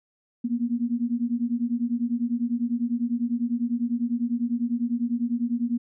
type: beating tone pair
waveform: sine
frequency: 232.9 / 242.9 Hz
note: A#3 / B3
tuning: -1 / -29 cents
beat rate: 10 Hz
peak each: -26 dBFS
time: 0.44-5.78 s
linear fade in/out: 10 ms
effects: none